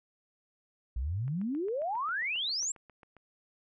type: exponential sweep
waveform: sine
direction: up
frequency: 55.8 to 7720 Hz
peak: -30 dBFS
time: 0.96-2.72 s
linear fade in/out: 5 ms
type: click train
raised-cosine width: 0.5 ms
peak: -39 dBFS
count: 15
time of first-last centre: 1.28-3.167 s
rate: 7.42 Hz
effects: none